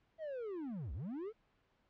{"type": "linear two-way sweep", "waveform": "triangle", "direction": "down then up", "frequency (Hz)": [659.3, 55, 463.4], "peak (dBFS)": -38, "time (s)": [0.18, 1.33], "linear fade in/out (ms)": 50, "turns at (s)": 0.93, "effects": ["pink hiss -75 dBFS RMS until 1.89 s", "low-pass 3000 Hz 12 dB/octave"]}